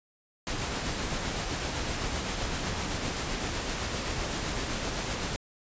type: noise with tremolo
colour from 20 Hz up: pink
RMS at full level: -31 dBFS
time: 0.47-5.36 s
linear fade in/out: 0 ms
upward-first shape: sine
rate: 7.8 Hz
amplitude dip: 25%
effects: resampled to 16000 Hz